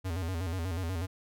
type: tone with vibrato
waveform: square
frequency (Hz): 88.1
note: F2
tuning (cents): +16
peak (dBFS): -32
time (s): 0.04-1.07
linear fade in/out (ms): 20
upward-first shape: square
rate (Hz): 8.2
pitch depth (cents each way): 110
effects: none